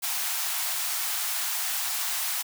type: high-pass noise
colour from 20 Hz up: white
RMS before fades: -29 dBFS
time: 0.02-2.43 s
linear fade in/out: 20 ms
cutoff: 660 Hz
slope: 96 dB/octave
effects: none